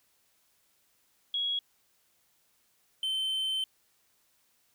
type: tone pair in turn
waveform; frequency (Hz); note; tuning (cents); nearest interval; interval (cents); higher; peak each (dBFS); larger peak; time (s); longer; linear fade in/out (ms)
sine / triangle; 3322 / 3087; G#7 / G7; 0 / -27; minor second; 127; first; -28 / -27; second; 1.34-1.59 / 3.03-3.64; second; 2
effects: white hiss -70 dBFS RMS until 4.74 s